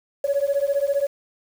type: beating tone pair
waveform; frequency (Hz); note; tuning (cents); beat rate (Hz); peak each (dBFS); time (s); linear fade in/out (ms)
sine; 554.4 / 569.4; C#5 / C#5; 0 / +46; 15; -21; 0.24-1.07; 5
effects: tanh soft clip ceiling -13 dBFS + 7-bit